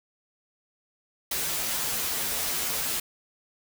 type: noise with comb filter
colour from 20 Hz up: white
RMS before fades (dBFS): -29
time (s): 1.31-3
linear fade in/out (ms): 5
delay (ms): 10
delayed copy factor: -0.75
effects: none